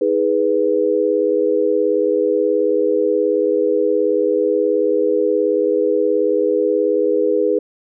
sine chord, G# minor, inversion second, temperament equal with one note detuned, 316.2 / 415.3 / 493.9 Hz, D#4 / G#4 / B4, +28 / 0 / 0 cents, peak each -21 / -17 / -17 dBFS, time 0.01-7.59 s, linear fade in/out 5 ms, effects none

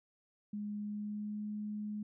sine tone with pitch glide, 207.7 to 210.1 Hz, G#3 to G#3, 0 to +20 cents, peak -37 dBFS, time 0.53-2.03 s, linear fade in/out 5 ms, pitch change +20 cents, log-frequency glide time 0.78-1.43 s, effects none

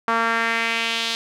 sawtooth tone with band-pass filter sweep, 228.7 Hz, A#3, 33 cents flat, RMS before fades -22 dBFS, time 0.08-1.15 s, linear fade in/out 0 ms, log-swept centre 1200 to 3900 Hz, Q 2.2, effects none

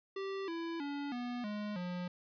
square tone with pitch steps, 389.5 / 333.3 / 285.1 / 244 / 208.7 / 178.59 Hz, G4 / E4 / C#4 / B3 / G#3 / F3, -11 / +19 / +49 / -21 / +9 / +39 cents, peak -38 dBFS, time 0.16-2.08 s, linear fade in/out 5 ms, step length 320 ms, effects resampled to 11025 Hz

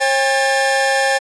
45% pulse tone cluster, 541 / 805 / 1760 Hz, C#5 / G5 / A6, -42 / +46 / 0 cents, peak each -18 dBFS, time 0-1.19 s, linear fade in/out 20 ms, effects resampled to 22050 Hz

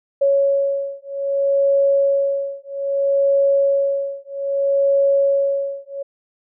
sine beating tone pair, 555 / 555.62 Hz, C#5 / C#5, +2 / +4 cents, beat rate 0.62 Hz, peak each -18 / -18 dBFS, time 0.21-6.03 s, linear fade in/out 10 ms, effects none

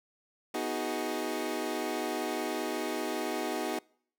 25% pulse chord, G# minor seventh, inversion first, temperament equal with one note detuned, 246.9 / 314.7 / 370 / 415.3 Hz, B3 / D#4 / F#4 / G#4, 0 / +20 / 0 / 0 cents, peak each -35 / -32 / -33 / -34 dBFS, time 0.54-3.79 s, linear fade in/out 5 ms, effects noise-tail reverb RT60 0.6 s tail -26 dB re dry

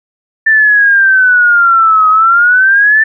sine exponential two-way sweep, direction down then up, 1783 to 1260 to 1783 Hz, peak -4 dBFS, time 0.46-3.04 s, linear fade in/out 10 ms, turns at 2.09 s, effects none

